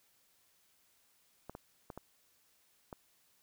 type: clicks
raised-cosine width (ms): 1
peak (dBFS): -30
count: 5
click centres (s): 1.496 / 1.551 / 1.902 / 1.976 / 2.928
effects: white hiss -71 dBFS RMS until 3.42 s